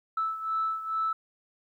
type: beating tone pair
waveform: sine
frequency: 1312 / 1314.3 Hz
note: E6 / E6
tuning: -9 / -6 cents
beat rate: 2.3 Hz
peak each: -28 / -33 dBFS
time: 0.17-1.13 s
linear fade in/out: 5 ms
effects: tanh soft clip ceiling -20 dBFS + 11-bit